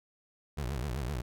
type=tone with vibrato; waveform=25% pulse; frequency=66.2 Hz; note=C2; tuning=21 cents sharp; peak=-29 dBFS; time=0.57-1.22 s; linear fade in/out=10 ms; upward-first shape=triangle; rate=7.8 Hz; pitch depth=290 cents each way; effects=none